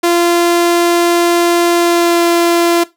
sawtooth tone with pitch glide, 344.6 to 342 Hz, F4 to F4, -23 to -36 cents, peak -5 dBFS, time 0.03-2.84 s, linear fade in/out 10 ms, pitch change -13 cents, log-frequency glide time 1.75-2.23 s, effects noise-tail reverb RT60 0.2 s tail -18 dB re dry

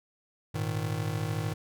square chord, Ab suspended second, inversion none, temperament just, 103.83 / 116.8 / 155.74 Hz, Ab2 / Bb2 / Eb3, 0 / +4 / +2 cents, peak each -34 / -36 / -34 dBFS, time 0.54-1.54 s, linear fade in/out 10 ms, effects none

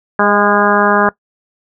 harmonic tone with a mistuned harmonic, 204.7 Hz, G#3, 25 cents flat, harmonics 1 / 2 / 3 / 4 / 5 / 6 / 7 / 8, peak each -17 / -17 / -17 / -17 / -17 / -17 / -17 / -17 dBFS, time 0.19-1.09 s, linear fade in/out 2 ms, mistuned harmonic 3, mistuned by +23 cents, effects noise-tail reverb RT60 0.1 s tail -20 dB re dry

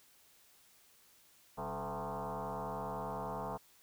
sine tone with frequency modulation, 122 Hz, B2, 21 cents flat, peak -37 dBFS, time 1.57-3.58 s, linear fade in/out 20 ms, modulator 157 Hz, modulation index 6.5, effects white hiss -65 dBFS RMS until 3.82 s

